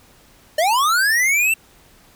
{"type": "linear sweep", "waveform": "square", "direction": "up", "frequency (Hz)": [588, 2715], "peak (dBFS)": -15, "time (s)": [0.58, 1.54], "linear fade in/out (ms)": 5, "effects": ["pink hiss -51 dBFS RMS until 2.15 s"]}